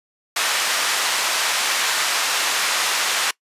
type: band-pass noise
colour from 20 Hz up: pink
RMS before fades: -21 dBFS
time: 0.36-3.31 s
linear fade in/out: 5 ms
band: 1100 to 8800 Hz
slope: 12 dB/octave
effects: noise-tail reverb RT60 0.1 s tail -23 dB re dry + resampled to 32000 Hz